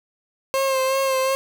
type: tone with vibrato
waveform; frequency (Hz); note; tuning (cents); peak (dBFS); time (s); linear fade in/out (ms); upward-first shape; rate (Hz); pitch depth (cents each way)
30% pulse; 532; C5; +29; -16; 0.54-1.35; 0; sine; 2.7; 30
effects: none